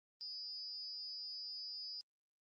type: tone with amplitude modulation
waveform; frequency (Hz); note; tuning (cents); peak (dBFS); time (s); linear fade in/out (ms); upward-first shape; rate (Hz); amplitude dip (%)
sine; 4948; D#8; -10; -40; 0.21-2.01; 0; sine; 295; 85
effects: Opus 24 kbps